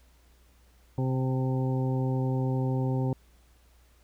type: harmonic tone with a mistuned harmonic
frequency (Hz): 130.4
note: C3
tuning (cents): -5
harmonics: 1 / 2 / 3 / 4 / 6 / 7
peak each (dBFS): -26 / -32 / -36 / -38 / -42 / -43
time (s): 0.98-3.13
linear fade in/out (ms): 2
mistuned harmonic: 7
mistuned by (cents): -20
effects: added 60 Hz sine -58 dBFS peak until 4.03 s + pink hiss -65 dBFS RMS until 4.03 s